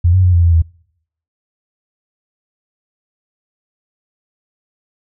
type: tone with pitch steps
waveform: sine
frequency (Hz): 86.5 / 93.1 / 90 / 86.1 / 84.9 / 82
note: F2 / F#2 / F#2 / F2 / F2 / E2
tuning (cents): -16 / +11 / -47 / -24 / -48 / -9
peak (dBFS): -7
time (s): 0.04-0.622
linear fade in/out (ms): 10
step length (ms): 97
effects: noise-tail reverb RT60 0.7 s tail -26 dB re dry